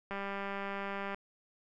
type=click train; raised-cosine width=0.5 ms; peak=-24 dBFS; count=206; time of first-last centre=0.11-1.145 s; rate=198 Hz; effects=none